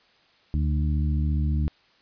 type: harmonic tone with a mistuned harmonic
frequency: 74.6 Hz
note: D2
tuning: 28 cents sharp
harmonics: 1 / 2 / 3 / 4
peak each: -22 / -28 / -33 / -37 dBFS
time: 0.54-1.68 s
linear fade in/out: 0 ms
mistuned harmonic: 4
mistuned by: +15 cents
effects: white hiss -60 dBFS RMS until 2.01 s + resampled to 11025 Hz